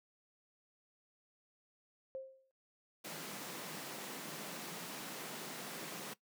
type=tone with exponential decay; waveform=sine; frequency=530 Hz; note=C5; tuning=22 cents sharp; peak=-38 dBFS; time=2.15-2.51 s; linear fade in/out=0 ms; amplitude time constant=77 ms
type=high-pass noise; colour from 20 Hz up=pink; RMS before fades=-46 dBFS; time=3.04-6.14 s; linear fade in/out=10 ms; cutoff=150 Hz; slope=48 dB/octave
effects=noise-tail reverb RT60 0.1 s tail -18 dB re dry